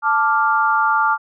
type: chord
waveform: sine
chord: D minor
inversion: second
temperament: equal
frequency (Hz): 880 / 1174.7 / 1396.9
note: A5 / D6 / F6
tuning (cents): 0 / 0 / 0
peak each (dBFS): -18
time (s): 0.02-1.18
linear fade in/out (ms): 50
effects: none